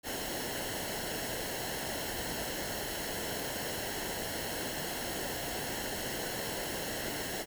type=noise with comb filter; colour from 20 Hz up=pink; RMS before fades=-37 dBFS; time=0.03-7.46 s; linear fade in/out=50 ms; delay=0.83 ms; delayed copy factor=-0.65; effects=none